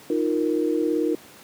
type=chord; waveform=sine; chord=Eb suspended second; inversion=none; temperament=equal; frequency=311.1 / 349.2 / 466.2 Hz; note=Eb4 / F4 / Bb4; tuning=0 / 0 / 0 cents; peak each=-23 / -25 / -25 dBFS; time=0.1-1.15 s; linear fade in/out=2 ms; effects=pink hiss -47 dBFS RMS until 1.43 s + high-pass 150 Hz 12 dB/octave